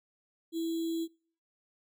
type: tone with sample-and-hold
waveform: sine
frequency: 329.6 Hz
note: E4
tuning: in tune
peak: -30 dBFS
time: 0.52-1.08 s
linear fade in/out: 50 ms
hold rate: 3675 Hz
effects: noise-tail reverb RT60 0.5 s tail -26 dB re dry